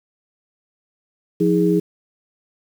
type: tone cluster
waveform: sine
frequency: 175.9 / 318.8 / 412.9 Hz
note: F3 / D#4 / G#4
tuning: +13 / +42 / -10 cents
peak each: -18 dBFS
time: 1.4-1.8 s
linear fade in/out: 10 ms
effects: 7-bit